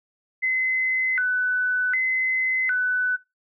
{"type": "tone with vibrato", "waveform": "sine", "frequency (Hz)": 1749, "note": "A6", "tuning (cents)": -11, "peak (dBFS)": -19, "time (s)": [0.42, 3.17], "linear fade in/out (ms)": 20, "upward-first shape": "square", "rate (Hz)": 0.66, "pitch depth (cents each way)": 270, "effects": ["noise-tail reverb RT60 0.2 s tail -19 dB re dry"]}